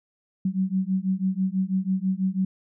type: beating tone pair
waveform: sine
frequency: 186 / 192.1 Hz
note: F#3 / G3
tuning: +9 / -35 cents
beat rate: 6.1 Hz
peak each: -25 dBFS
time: 0.45-2.45 s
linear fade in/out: 5 ms
effects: none